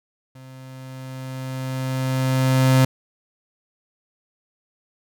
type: tone with level ramp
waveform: 35% pulse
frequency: 130.81 Hz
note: C3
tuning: in tune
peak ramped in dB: -39 to -10 dBFS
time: 0.35-2.85 s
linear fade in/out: 5 ms
effects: none